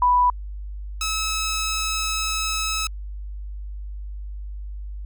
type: tone pair in turn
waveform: sine / 10% pulse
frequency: 987.8 / 1294 Hz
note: B5 / E6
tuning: 0 / -32 cents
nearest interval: perfect fourth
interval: 468 cents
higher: second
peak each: -14 / -15 dBFS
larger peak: first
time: 0.02-0.3 / 1.01-2.87 s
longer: second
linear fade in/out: 2 ms
effects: added 50 Hz sine -30 dBFS peak until 5.05 s